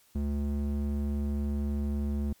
square tone with band-pass filter, 71.8 Hz, D2, 39 cents flat, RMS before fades -30 dBFS, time 0.15-2.33 s, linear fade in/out 5 ms, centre 150 Hz, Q 3.3, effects white hiss -63 dBFS RMS until 2.4 s + MP3 96 kbps

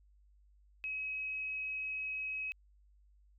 sine tone, 2551 Hz, D#7, 43 cents sharp, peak -36 dBFS, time 0.84-2.52 s, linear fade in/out 0 ms, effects added 50 Hz sine -62 dBFS peak until 3.38 s

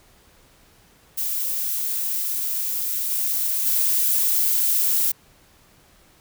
violet noise with level steps, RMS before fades -25 / -23 / -20 dBFS, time 1.17-5.12 s, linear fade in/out 10 ms, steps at 3.1 / 3.65 s, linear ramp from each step 20 ms, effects pink hiss -55 dBFS RMS until 6.2 s

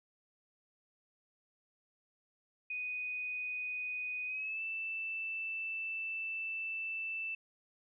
sine tone with pitch glide, 2489 to 2652 Hz, D#7 to E7, 0 to +10 cents, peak -36 dBFS, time 2.7-7.35 s, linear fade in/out 5 ms, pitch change +110 cents, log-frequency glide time 4.26-4.62 s, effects none

